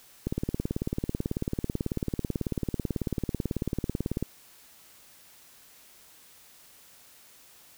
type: click train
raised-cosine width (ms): 3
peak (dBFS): -15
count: 73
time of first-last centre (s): 0.27-4.226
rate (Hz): 18.2
effects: white hiss -55 dBFS RMS until 7.77 s